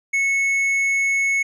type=tone with tanh clipping; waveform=triangle; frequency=2200 Hz; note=C#7; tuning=14 cents flat; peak=-18 dBFS; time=0.13-1.43 s; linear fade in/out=10 ms; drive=10 dB; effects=none